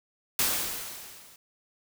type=noise with level ramp; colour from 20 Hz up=white; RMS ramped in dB=-24 to -54 dBFS; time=0.39-1.36 s; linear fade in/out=2 ms; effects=none